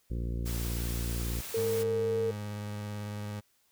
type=harmonic tone; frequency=58.27 Hz; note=A#1; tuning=in tune; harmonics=1 / 2 / 3 / 4 / 5 / 6 / 7 / 8 / 9; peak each=-32 / -37 / -43 / -44 / -48 / -47 / -53 / -53 / -55 dBFS; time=0.1-1.41 s; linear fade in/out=10 ms
type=noise; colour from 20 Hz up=white; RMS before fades=-41 dBFS; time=0.45-1.84 s; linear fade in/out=20 ms
type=tone; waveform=sine; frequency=453.2 Hz; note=A#4; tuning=49 cents flat; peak=-27 dBFS; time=1.54-2.31 s; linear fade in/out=5 ms
type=tone with vibrato; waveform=30% pulse; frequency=104 Hz; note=G#2; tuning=3 cents sharp; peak=-33 dBFS; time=1.56-3.41 s; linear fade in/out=20 ms; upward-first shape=square; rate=18 Hz; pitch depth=13 cents each way
effects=white hiss -70 dBFS RMS until 3.71 s